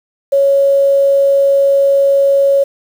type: tone with quantisation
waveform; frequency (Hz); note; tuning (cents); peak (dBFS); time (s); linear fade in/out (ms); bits
sine; 554.4; C#5; 0; -7; 0.32-2.64; 10; 6
effects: none